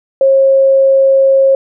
sine tone, 540 Hz, C#5, 45 cents flat, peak -5 dBFS, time 0.21-1.55 s, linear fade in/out 2 ms, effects none

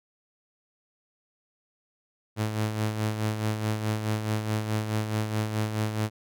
sawtooth tone with tremolo, 108 Hz, A2, 32 cents flat, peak -20 dBFS, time 2.36-6.1 s, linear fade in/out 50 ms, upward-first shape sine, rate 4.7 Hz, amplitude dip 55%, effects none

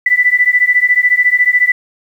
sine beating tone pair, 1975.5 / 1989.5 Hz, B6 / B6, 0 / +12 cents, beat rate 14 Hz, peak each -11 dBFS, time 0.06-1.72 s, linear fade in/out 5 ms, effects 7-bit

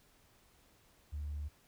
sine tone, 73.7 Hz, D2, 7 cents sharp, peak -36 dBFS, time 1.12-1.49 s, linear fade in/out 20 ms, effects tanh soft clip ceiling -34 dBFS + pink hiss -67 dBFS RMS until 1.67 s

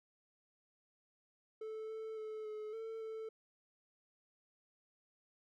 triangle tone with pitch steps, 437.7 / 440.9 / 433.9 / 428 / 447.6 / 442.1 Hz, A4 / A4 / A4 / A4 / A4 / A4, -9 / +4 / -24 / -48 / +30 / +8 cents, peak -40 dBFS, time 1.61-3.29 s, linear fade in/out 5 ms, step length 280 ms, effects none

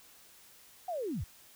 sine linear sweep, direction down, 756 to 51.91 Hz, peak -33 dBFS, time 0.88-1.24 s, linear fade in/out 5 ms, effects white hiss -58 dBFS RMS until 1.55 s

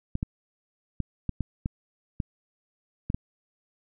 clicks, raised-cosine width 5 ms, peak -15 dBFS, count 9, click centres 0.154 / 0.229 / 1.003 / 1.293 / 1.407 / 1.659 / 2.202 / 3.101 / 3.145 s, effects none

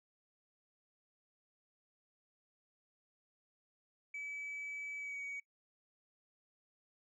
sine tone with pitch glide, 2293 to 2256 Hz, D7 to C#7, -42 to +30 cents, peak -39 dBFS, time 4.14-5.4 s, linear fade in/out 5 ms, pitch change -28 cents, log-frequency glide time 4.98-5.18 s, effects noise-tail reverb RT60 0.1 s tail -23 dB re dry + tanh soft clip ceiling -39 dBFS

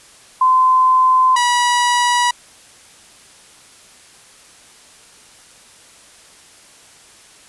sine / sawtooth tone pair in turn, 1029 / 971.2 Hz, C6 / B5, -29 / -29 cents, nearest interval minor second, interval 100 cents, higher first, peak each -9 dBFS, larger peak neither, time 0.41-1.36 / 1.36-2.31 s, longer neither, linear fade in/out 5 ms, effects white hiss -45 dBFS RMS until 7.48 s + resampled to 24000 Hz

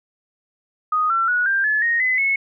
sine tone with pitch steps, 1244.5 / 1349.3 / 1463 / 1586.2 / 1719.8 / 1864.6 / 2022 / 2192 Hz, D#6 / E6 / F#6 / G6 / A6 / A#6 / B6 / C#7, 0 / +40 / -20 / +20 / -40 / 0 / +40 / -20 cents, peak -16 dBFS, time 0.92-2.36 s, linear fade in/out 5 ms, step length 180 ms, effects none

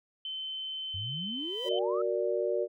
sine tone, 3071 Hz, G7, 36 cents flat, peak -34 dBFS, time 0.25-1.79 s, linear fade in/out 2 ms
sine exponential sweep, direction up, 88.2 to 1342 Hz, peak -36 dBFS, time 0.94-2.02 s, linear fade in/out 5 ms
sawtooth tone with exponential growth, 982 Hz, B5, 10 cents flat, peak -38 dBFS, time 1.26-1.69 s, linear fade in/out 5 ms, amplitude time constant 93 ms
sine chord, Gb augmented, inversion none, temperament equal with one note detuned, 370 / 466.2 / 585.6 Hz, Gb4 / Bb4 / D5, 0 / 0 / -5 cents, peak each -31 dBFS, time 1.64-2.68 s, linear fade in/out 50 ms
effects MP3 96 kbps

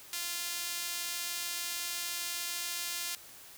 sawtooth tone with high-pass filter, 346.7 Hz, F4, 13 cents flat, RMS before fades -37 dBFS, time 0.13-3.15 s, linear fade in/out 0 ms, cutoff 3400 Hz, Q 0.55, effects white hiss -52 dBFS RMS until 3.57 s

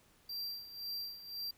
square tone with tremolo, 4718 Hz, D8, 7 cents sharp, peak -38 dBFS, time 0.29-1.51 s, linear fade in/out 5 ms, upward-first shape sine, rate 1.9 Hz, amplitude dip 75%, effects pink hiss -67 dBFS RMS until 1.57 s

